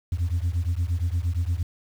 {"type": "beating tone pair", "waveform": "sine", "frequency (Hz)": [82.5, 91.1], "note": ["E2", "F#2"], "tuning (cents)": [2, -26], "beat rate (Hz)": 8.6, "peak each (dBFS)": [-23, -24], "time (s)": [0.12, 1.63], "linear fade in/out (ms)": 5, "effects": ["tanh soft clip ceiling -19 dBFS", "8-bit"]}